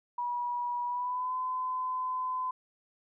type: tone with pitch glide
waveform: sine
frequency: 969 to 1018.4 Hz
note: B5 to C6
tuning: -33 to -47 cents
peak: -30 dBFS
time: 0.18-2.51 s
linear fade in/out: 5 ms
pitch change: +86 cents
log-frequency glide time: 0.85-1.34 s
effects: none